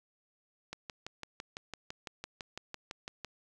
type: click train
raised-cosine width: 0.2 ms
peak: -23 dBFS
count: 16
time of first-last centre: 0.73-3.247 s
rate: 5.96 Hz
effects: none